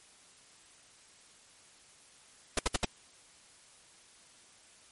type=noise bursts; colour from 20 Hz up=pink; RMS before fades=-27 dBFS; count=4; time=2.57-2.849 s; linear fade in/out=5 ms; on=21 ms; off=65 ms; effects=white hiss -59 dBFS RMS until 4.91 s + MP3 48 kbps